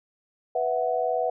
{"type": "chord", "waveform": "sine", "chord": "B suspended fourth", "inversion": "none", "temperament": "equal", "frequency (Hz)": [493.9, 659.3, 740], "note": ["B4", "E5", "F#5"], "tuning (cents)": [0, 0, 0], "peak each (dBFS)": -27, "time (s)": [0.55, 1.3], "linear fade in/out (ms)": 5, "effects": []}